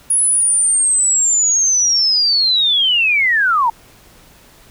sine linear sweep, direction down, 10450 to 880 Hz, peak -11 dBFS, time 0.1-3.7 s, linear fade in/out 5 ms, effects pink hiss -46 dBFS RMS until 4.7 s

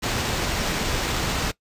pink noise with sample-and-hold, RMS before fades -25 dBFS, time 0.02-1.52 s, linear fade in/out 20 ms, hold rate 11025 Hz, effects noise-tail reverb RT60 0.1 s tail -20 dB re dry + resampled to 32000 Hz

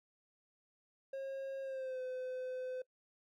triangle tone with pitch glide, 540 to 510.3 Hz, C#5 to C5, -45 to -43 cents, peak -37 dBFS, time 1.13-2.82 s, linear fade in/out 5 ms, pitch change -98 cents, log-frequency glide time 1.62-2.01 s, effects noise-tail reverb RT60 0.1 s tail -21 dB re dry

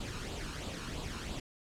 pink noise with flanger, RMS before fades -40 dBFS, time 0-1.4 s, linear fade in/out 5 ms, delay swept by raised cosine 0.25 to 0.76 ms, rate 3 Hz, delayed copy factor +0.55, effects low-pass 7000 Hz 12 dB/octave

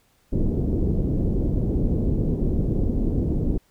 pink low-pass noise, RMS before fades -22 dBFS, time 0.32-3.58 s, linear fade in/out 10 ms, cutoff 400 Hz, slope 24 dB/octave, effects pink hiss -63 dBFS RMS until 3.7 s

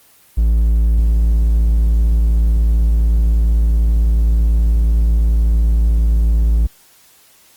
triangle tone, 55.7 Hz, A1, 22 cents sharp, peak -8 dBFS, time 0.37-6.67 s, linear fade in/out 10 ms, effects white hiss -49 dBFS RMS until 7.56 s + Opus 24 kbps

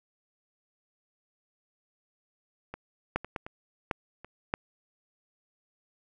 clicks, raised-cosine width 0.5 ms, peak -23 / -12 / -24 / -18 / -25 / -13 / -29 / -12 dBFS, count 8, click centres 2.74 / 3.16 / 3.246 / 3.362 / 3.465 / 3.912 / 4.246 / 4.539 s, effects none

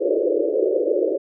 white band-pass noise, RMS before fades -20 dBFS, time 0-1.18 s, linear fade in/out 20 ms, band 320 to 580 Hz, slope 96 dB/octave, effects none

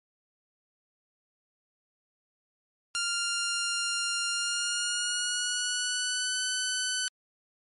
10% pulse tone with pitch glide, 1396.9 to 1505.8 Hz, F6 to F#6, 0 to +30 cents, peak -19 dBFS, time 2.95-7.08 s, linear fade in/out 0 ms, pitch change +130 cents, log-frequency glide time 4.3-6.41 s, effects MP3 48 kbps

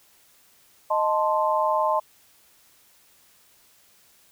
sine chord, A diminished, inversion second, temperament equal, 622.3 / 880 / 1046.5 Hz, Eb5 / A5 / C6, 0 / 0 / 0 cents, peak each -24 dBFS, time 0.9-2 s, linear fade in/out 10 ms, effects white hiss -58 dBFS RMS until 4.31 s

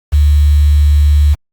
sine tone with quantisation, 73.42 Hz, D2, in tune, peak -5 dBFS, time 0.12-1.35 s, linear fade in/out 20 ms, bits 5, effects Opus 48 kbps

